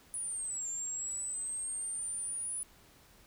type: exponential two-way sweep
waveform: sine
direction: down then up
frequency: 9956 to 7270 to 9956 Hz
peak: -35 dBFS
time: 0.14-2.63 s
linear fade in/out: 0 ms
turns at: 0.68 s
effects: pink hiss -61 dBFS RMS until 3.26 s